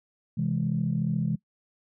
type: chord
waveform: sine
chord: C augmented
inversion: none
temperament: equal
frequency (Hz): 130.81 / 164.81 / 207.7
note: C3 / E3 / G#3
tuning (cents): 0 / 0 / 0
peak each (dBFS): -29 / -27 / -29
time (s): 0.37-1.36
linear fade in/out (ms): 10
effects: noise-tail reverb RT60 0.1 s tail -21 dB re dry + tanh soft clip ceiling -15 dBFS